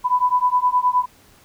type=beating tone pair; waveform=sine; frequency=991 / 1000.6 Hz; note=B5 / B5; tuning=+6 / +22 cents; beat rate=9.6 Hz; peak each=-18 / -18 dBFS; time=0.04-1.06 s; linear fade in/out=20 ms; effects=pink hiss -52 dBFS RMS until 1.44 s